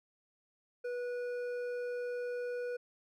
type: tone with hard clipping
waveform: triangle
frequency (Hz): 488.7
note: B4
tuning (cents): -18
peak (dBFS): -37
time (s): 0.84-2.77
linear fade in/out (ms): 10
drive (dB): 11
effects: none